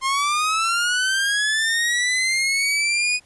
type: linear sweep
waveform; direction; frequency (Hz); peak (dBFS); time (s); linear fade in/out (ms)
sawtooth; up; 1052 to 2489; -15; 0.01-3.2; 50
effects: pink hiss -56 dBFS RMS until 3.25 s + resampled to 24000 Hz